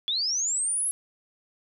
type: linear sweep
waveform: sine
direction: up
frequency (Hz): 3367 to 11030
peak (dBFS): -24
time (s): 0.08-0.91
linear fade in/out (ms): 0
effects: none